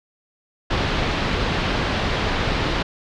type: low-pass noise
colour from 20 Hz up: pink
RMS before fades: -22 dBFS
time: 0.7-2.83 s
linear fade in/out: 10 ms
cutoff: 4200 Hz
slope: 24 dB/octave
effects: none